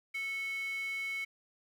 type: tone with high-pass filter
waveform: square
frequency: 440.8 Hz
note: A4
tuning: 3 cents sharp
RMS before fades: -37 dBFS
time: 0.14-1.25 s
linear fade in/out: 10 ms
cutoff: 2200 Hz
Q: 9.7
effects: none